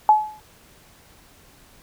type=tone with exponential decay; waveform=sine; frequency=855 Hz; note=A5; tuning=50 cents flat; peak=-7 dBFS; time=0.09-0.4 s; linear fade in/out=1 ms; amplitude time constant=67 ms; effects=pink hiss -52 dBFS RMS until 1.82 s